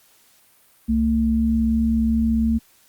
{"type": "tone pair together", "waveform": "sine", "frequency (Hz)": [67.1, 225.7], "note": ["C2", "A3"], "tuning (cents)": [44, 44], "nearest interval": "octave + major sixth", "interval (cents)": 2100, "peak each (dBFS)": [-23, -17], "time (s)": [0.88, 2.59], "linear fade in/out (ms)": 20, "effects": ["white hiss -56 dBFS RMS until 2.88 s", "Opus 48 kbps"]}